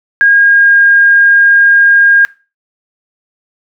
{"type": "tone with pitch glide", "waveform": "sine", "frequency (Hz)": [1628, 1618.6], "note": ["G#6", "G#6"], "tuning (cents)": [-35, -45], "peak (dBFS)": -3, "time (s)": [0.21, 2.25], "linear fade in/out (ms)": 0, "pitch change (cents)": -10, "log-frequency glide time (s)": [0.32, 0.79], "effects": ["noise-tail reverb RT60 0.3 s tail -21 dB re dry"]}